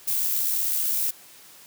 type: noise with amplitude modulation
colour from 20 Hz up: violet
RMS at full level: -23 dBFS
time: 0.07-1.11 s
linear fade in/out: 10 ms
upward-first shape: sine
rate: 75.5 Hz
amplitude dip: 35%
effects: white hiss -49 dBFS RMS until 1.66 s + high-pass 100 Hz 12 dB/octave